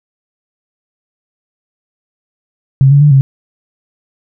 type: tone with pitch steps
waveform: sine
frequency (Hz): 135.1 / 142.1 / 147.7 / 135.5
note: C#3 / C#3 / D3 / C#3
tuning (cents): -44 / +43 / +10 / -39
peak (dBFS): -3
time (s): 2.81-3.21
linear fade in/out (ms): 0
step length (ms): 100
effects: none